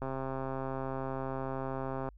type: click train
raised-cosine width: 1 ms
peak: -23 dBFS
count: 276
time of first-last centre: 0.02-2.088 s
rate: 133 Hz
effects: added 50 Hz sine -52 dBFS peak until 2.17 s